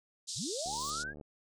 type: band-pass noise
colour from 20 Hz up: pink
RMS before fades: -40 dBFS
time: 0.27-1.04 s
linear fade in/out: 20 ms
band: 3800 to 8700 Hz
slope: 48 dB/octave
type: linear sweep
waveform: sine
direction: up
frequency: 69 to 1686 Hz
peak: -37 dBFS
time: 0.35-1.14 s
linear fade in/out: 50 ms
type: noise with exponential growth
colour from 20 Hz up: violet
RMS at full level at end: -49 dBFS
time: 0.46-0.9 s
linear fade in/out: 1 ms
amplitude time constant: 94 ms
type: click train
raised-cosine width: 2 ms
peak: -36 dBFS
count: 42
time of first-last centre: 0.66-1.212 s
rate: 74.3 Hz
effects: none